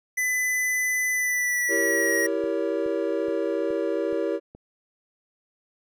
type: tone with pitch glide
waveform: square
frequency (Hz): 2005 to 1899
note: B6 to A#6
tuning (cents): +26 to +32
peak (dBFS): -23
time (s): 0.17-2.27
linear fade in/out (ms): 10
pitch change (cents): -94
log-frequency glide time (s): 1.12-2.16
type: chord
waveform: triangle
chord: E diminished seventh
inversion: none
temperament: equal with one note detuned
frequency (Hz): 329.6 / 392 / 466.2 / 562.4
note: E4 / G4 / Bb4 / Db5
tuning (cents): 0 / 0 / 0 / +25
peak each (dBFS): -27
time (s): 1.68-4.4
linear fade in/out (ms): 50
type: click train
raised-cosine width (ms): 2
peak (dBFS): -31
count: 6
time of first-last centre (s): 2.44-4.55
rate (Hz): 2.37
effects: none